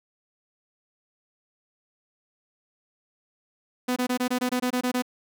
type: tone bursts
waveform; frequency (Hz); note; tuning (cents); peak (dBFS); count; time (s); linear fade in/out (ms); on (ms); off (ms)
sawtooth; 249.9; B3; +21; -19; 11; 3.88-5.023; 10; 83; 23
effects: none